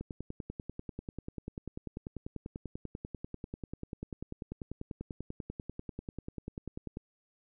click train, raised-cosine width 3 ms, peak -26 dBFS, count 72, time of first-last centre 0.01-6.971 s, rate 10.2 Hz, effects none

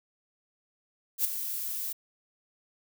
violet noise with ADSR envelope, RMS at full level -24 dBFS, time 1.18-1.93 s, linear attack 68 ms, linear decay 6 ms, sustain -10 dB, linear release 11 ms, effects none

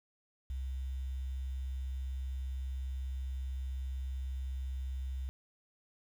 sine tone with quantisation, 65.41 Hz, C2, in tune, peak -35 dBFS, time 0.5-5.29 s, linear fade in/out 0 ms, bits 10, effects none

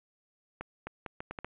accelerating click train, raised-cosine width 0.5 ms, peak -23 dBFS, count 7, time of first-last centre 0.61-1.446 s, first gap 260 ms, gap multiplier 0.74, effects resampled to 8000 Hz + 10-bit

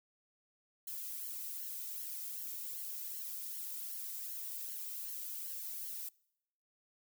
violet noise with flanger, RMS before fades -43 dBFS, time 0.87-6.09 s, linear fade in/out 5 ms, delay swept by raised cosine 0.81 to 1.81 ms, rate 2.6 Hz, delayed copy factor -0.7, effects noise-tail reverb RT60 0.8 s tail -25 dB re dry

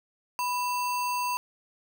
sine tone with sample-and-hold, 987.8 Hz, B5, in tune, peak -26 dBFS, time 0.39-1.37 s, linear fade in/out 0 ms, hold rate 3675 Hz, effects none

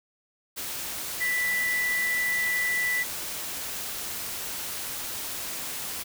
sine tone in noise, 1976 Hz, B6, in tune, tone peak -24 dBFS, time 1.2-3.04 s, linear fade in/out 20 ms, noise white, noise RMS -34 dBFS, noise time 0.56-6.04 s, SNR +7 dB, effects none

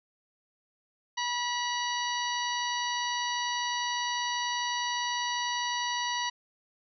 harmonic tone with a mistuned harmonic, 971 Hz, B5, 30 cents flat, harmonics 1 / 2 / 3 / 4 / 5 / 6, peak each -32 / -35 / -37 / -38 / -39 / -40 dBFS, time 1.17-6.3 s, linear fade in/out 10 ms, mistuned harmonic 5, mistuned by -100 cents, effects none

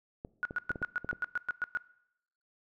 clicks, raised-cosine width 2 ms, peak -26 dBFS, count 7, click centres 0.249 / 0.509 / 0.706 / 0.758 / 0.818 / 1.046 / 1.13 s
sine tone bursts, 1456 Hz, F#6, 28 cents flat, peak -28 dBFS, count 11, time 0.43-1.772 s, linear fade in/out 0 ms, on 22 ms, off 110 ms
effects noise-tail reverb RT60 0.8 s tail -21 dB re dry

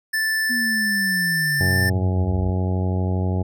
square tone with pitch glide, 1760 to 1779.4 Hz, A6 to A6, 0 to +19 cents, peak -20 dBFS, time 0.13-1.9 s, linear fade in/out 10 ms, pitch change +19 cents, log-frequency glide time 0.64-1.62 s
sine linear sweep, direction down, 244.5 to 56.3 Hz, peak -25 dBFS, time 0.49-2.52 s, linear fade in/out 20 ms
harmonic tone, 92.5 Hz, F#2, in tune, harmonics 1 / 2 / 3 / 4 / 5 / 6 / 7 / 8 / 9, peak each -20 / -26 / -32 / -32 / -35 / -39 / -36 / -41 / -37 dBFS, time 1.6-3.43 s, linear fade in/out 10 ms
effects none

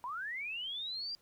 sine linear sweep, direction up, 932.3 to 4831 Hz, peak -37 dBFS, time 0.04-1.15 s, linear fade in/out 0 ms, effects pink hiss -69 dBFS RMS until 1.21 s

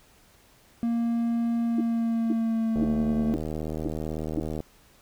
triangle tone with pitch glide, 233.1 to 224 Hz, A#3 to A3, 0 to +31 cents, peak -21 dBFS, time 0.83-3.34 s, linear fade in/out 0 ms, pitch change -69 cents, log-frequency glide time 1.64-2.76 s
sine tone bursts, 311.1 Hz, D#4, in tune, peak -23 dBFS, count 6, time 1.78-4.398 s, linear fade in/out 5 ms, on 28 ms, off 490 ms
click train, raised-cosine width 2 ms, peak -19 dBFS, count 145, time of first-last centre 2.76-4.604 s, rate 78.1 Hz
effects pink hiss -58 dBFS RMS until 5.01 s

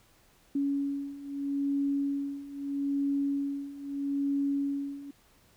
sine beating tone pair, 279.8 / 280.58 Hz, C#4 / C#4, +16 / +21 cents, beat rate 0.78 Hz, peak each -33 / -30 dBFS, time 0.55-5.11 s, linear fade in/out 5 ms, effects pink hiss -63 dBFS RMS until 5.56 s

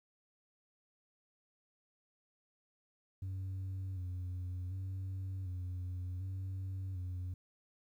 sine tone with vibrato, 92.7 Hz, F#2, 4 cents sharp, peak -35 dBFS, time 3.22-7.34 s, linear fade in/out 5 ms, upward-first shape square, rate 0.67 Hz, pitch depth 41 cents each way, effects tanh soft clip ceiling -37 dBFS + 12-bit

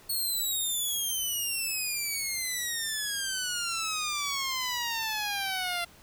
10% pulse exponential sweep, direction down, 4371 to 686 Hz, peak -21 dBFS, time 0.09-5.85 s, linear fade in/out 10 ms, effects pink hiss -55 dBFS RMS until 6.02 s

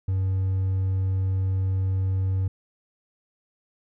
triangle tone with hard clipping, 95 Hz, F#2, 46 cents sharp, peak -22 dBFS, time 0.08-2.48 s, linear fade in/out 5 ms, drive 5 dB, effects none

